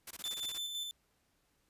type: noise bursts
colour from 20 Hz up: white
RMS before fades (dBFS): -45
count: 9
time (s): 0.07-0.58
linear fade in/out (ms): 5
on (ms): 38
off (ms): 21
type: tone with tremolo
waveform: 40% pulse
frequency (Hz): 3528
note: A7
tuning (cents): +4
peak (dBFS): -35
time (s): 0.24-0.91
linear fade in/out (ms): 0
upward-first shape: square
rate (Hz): 5.9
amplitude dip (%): 35
effects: pink hiss -75 dBFS RMS until 1.69 s + resampled to 32000 Hz